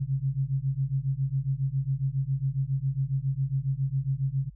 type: beating tone pair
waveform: sine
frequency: 131.8 / 139.1 Hz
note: C3 / C#3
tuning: +13 / +6 cents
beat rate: 7.3 Hz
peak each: -28 dBFS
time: 0-4.5 s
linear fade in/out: 20 ms
effects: added 50 Hz sine -47 dBFS peak until 4.55 s